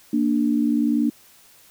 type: tone pair together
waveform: sine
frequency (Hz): 233.1 / 293.7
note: A#3 / D4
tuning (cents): 0 / 0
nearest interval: major third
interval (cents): 400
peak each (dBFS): -20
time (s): 0.13-1.1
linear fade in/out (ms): 5
effects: white hiss -52 dBFS RMS until 1.7 s